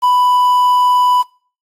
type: tone with quantisation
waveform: triangle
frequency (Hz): 992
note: B5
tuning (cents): +7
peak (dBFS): -7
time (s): 0.02-1.23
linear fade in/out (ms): 20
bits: 6
effects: noise-tail reverb RT60 0.4 s tail -23 dB re dry + AAC 48 kbps